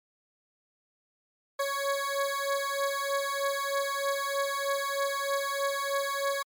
20% pulse beating tone pair, 554.4 / 557.6 Hz, C#5 / C#5, 0 / +10 cents, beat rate 3.2 Hz, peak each -26 dBFS, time 1.59-6.43 s, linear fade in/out 10 ms, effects MP3 96 kbps

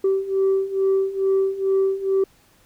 sine beating tone pair, 385.1 / 387.4 Hz, G4 / G4, -31 / -20 cents, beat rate 2.3 Hz, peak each -21 / -18 dBFS, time 0.04-2.24 s, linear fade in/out 5 ms, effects tanh soft clip ceiling -13 dBFS + pink hiss -57 dBFS RMS until 2.65 s

